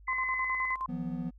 sine tone, 2030 Hz, B6, 47 cents sharp, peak -30 dBFS, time 0.07-0.76 s, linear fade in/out 20 ms
sine tone with tremolo, 1046.5 Hz, C6, in tune, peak -30 dBFS, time 0.08-0.86 s, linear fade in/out 2 ms, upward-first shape square, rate 9.6 Hz, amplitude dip 65%
triangle chord, E suspended second, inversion none, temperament equal with one note detuned, 164.81 / 180.25 / 246.9 Hz, E3 / F#3 / B3, 0 / -45 / 0 cents, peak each -36 / -35 / -34 dBFS, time 0.88-1.31 s, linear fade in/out 20 ms
effects added 50 Hz sine -51 dBFS peak until 1.38 s

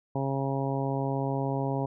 harmonic tone, 136.4 Hz, C#3, 28 cents flat, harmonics 1 / 2 / 3 / 4 / 5 / 6 / 7, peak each -30 / -33 / -35 / -36 / -37 / -38 / -38 dBFS, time 0.15-1.86 s, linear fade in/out 5 ms, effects none

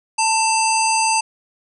harmonic tone with a mistuned harmonic, 889 Hz, A5, 18 cents sharp, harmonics 1 / 3 / 5 / 7 / 9 / 10, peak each -17 / -22 / -24 / -25 / -27 / -27 dBFS, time 0.18-1.21 s, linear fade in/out 10 ms, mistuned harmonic 5, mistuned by +120 cents, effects none

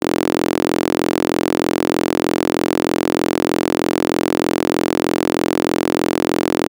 sawtooth tone with high-pass filter, 43.21 Hz, F1, 18 cents flat, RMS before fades -18 dBFS, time 0.01-6.68 s, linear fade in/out 20 ms, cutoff 320 Hz, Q 2.7, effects none

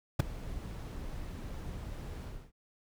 brown noise with ADSR envelope, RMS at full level -20 dBFS, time 0.19-2.52 s, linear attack 12 ms, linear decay 6 ms, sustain -21 dB, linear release 270 ms, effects none

